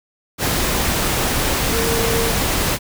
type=tone in noise; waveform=sine; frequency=458.7 Hz; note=A#4; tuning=28 cents flat; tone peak=-21 dBFS; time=1.7-2.33 s; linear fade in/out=50 ms; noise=pink; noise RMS=-19 dBFS; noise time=0.38-2.79 s; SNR=-5 dB; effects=none